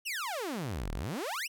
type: exponential two-way sweep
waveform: sawtooth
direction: down then up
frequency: 3019 to 34.65 to 3019 Hz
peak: -30 dBFS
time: 0.05-1.48 s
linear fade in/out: 20 ms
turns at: 0.92 s
effects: none